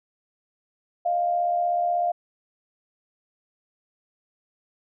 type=tone pair together; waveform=sine; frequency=622.3 / 698.5 Hz; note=D#5 / F5; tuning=0 / 0 cents; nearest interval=major second; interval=200 cents; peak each=-30 / -21 dBFS; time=1.05-2.12 s; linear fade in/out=10 ms; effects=none